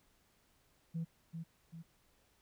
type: tone with echo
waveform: sine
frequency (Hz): 164.81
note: E3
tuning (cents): 0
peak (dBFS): -34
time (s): 0.94-1.05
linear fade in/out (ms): 20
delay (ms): 390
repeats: 2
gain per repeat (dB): -6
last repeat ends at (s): 1.83
effects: tanh soft clip ceiling -33 dBFS + pink hiss -72 dBFS RMS until 2.41 s